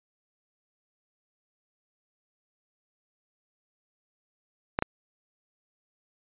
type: clicks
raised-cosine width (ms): 0.5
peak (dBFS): -9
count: 2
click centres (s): 4.789 / 4.824
effects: resampled to 8000 Hz